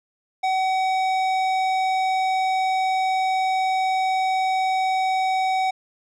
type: tone with tanh clipping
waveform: triangle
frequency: 756 Hz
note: F#5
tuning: 37 cents sharp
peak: -21 dBFS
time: 0.43-5.71 s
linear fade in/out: 10 ms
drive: 18 dB
effects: none